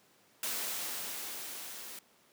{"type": "noise with level ramp", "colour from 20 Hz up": "white", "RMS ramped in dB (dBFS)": [-35, -46], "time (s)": [0.43, 1.99], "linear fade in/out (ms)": 2, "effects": ["pink hiss -65 dBFS RMS until 2.32 s", "high-pass 200 Hz 12 dB/octave"]}